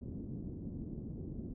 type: low-pass noise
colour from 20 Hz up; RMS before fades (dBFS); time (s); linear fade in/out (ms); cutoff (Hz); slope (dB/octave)
white; -43; 0.01-1.54; 10; 290; 24
effects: none